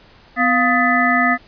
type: harmonic tone with a mistuned harmonic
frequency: 250.3 Hz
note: B3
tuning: 23 cents sharp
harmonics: 1 / 3 / 5 / 7 / 8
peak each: -19 / -19 / -19 / -19 / -19 dBFS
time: 0.36-1.38 s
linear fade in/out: 50 ms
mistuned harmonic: 3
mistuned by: -120 cents
effects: pink hiss -48 dBFS RMS until 1.47 s + resampled to 11025 Hz